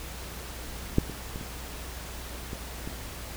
clicks, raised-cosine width 3 ms, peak -7 / -24 / -23 / -26 / -22 / -22 dBFS, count 6, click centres 0.984 / 1.097 / 1.359 / 1.412 / 2.532 / 2.875 s, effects added 60 Hz sine -41 dBFS peak until 3.36 s + pink hiss -41 dBFS RMS until 3.36 s

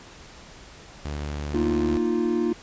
sawtooth tone, 73.42 Hz, D2, in tune, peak -25 dBFS, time 1.05-1.97 s, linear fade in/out 0 ms
triangle chord, Bb suspended fourth, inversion none, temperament just, 233.1 / 310.8 / 349.6 Hz, Bb3 / Eb4 / F4, 0 / -2 / +2 cents, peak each -24 / -25 / -22 dBFS, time 1.54-2.53 s, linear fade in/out 5 ms
effects pink hiss -46 dBFS RMS until 2.62 s + resampled to 16000 Hz

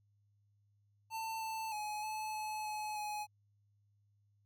square tone with pitch steps, 893 / 886 / 845 / 863 / 858 / 851 / 841 Hz, A5 / A5 / G#5 / A5 / A5 / G#5 / G#5, +25 / +12 / +30 / -34 / -44 / +42 / +22 cents, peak -39 dBFS, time 1.1-3.27 s, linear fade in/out 50 ms, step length 310 ms, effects added 102 Hz sine -70 dBFS peak until 4.45 s

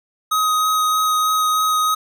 square tone with vibrato, 1259 Hz, D#6, 20 cents sharp, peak -16 dBFS, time 0.31-1.95 s, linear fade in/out 10 ms, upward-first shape sine, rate 3.2 Hz, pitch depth 9 cents each way, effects none

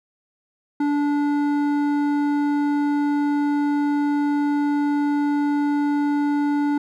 sine tone with hard clipping, 290.3 Hz, D4, 20 cents flat, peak -20 dBFS, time 0.8-6.78 s, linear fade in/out 5 ms, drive 10 dB, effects none

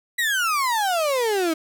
35% pulse exponential sweep, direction down, 1975.5 to 311.1 Hz, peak -18 dBFS, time 0.18-1.54 s, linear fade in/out 10 ms, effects none

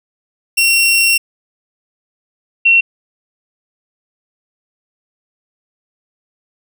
sawtooth / sine tone pair in turn, 2733 / 2723 Hz, F7 / F7, -38 / -44 cents, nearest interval unison, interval 6 cents, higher first, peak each -6 dBFS, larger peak neither, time 0.57-1.18 / 2.65-2.81 s, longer first, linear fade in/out 10 ms, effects none

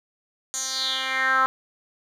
10% pulse tone with band-pass filter sweep, 263.1 Hz, C4, 10 cents sharp, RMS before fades -24 dBFS, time 0.54-1.46 s, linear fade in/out 0 ms, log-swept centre 7200 to 1200 Hz, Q 4.4, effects none

